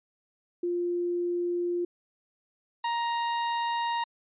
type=tone pair in turn; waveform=sine / 40% pulse; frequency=350 / 937.4 Hz; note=F4 / A#5; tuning=+4 / +9 cents; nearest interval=octave + perfect fourth; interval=1705 cents; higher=second; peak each=-26 dBFS; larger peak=neither; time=0.63-1.85 / 2.84-4.04 s; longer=first; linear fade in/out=5 ms; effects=resampled to 8000 Hz